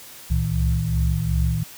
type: tone cluster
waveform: sine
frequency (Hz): 65.3 / 68 / 114.3 / 159.6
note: C2 / C#2 / A#2 / D#3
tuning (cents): -3 / -33 / -34 / +44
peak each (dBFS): -24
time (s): 0.3-1.64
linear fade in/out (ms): 10
effects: white hiss -42 dBFS RMS until 1.77 s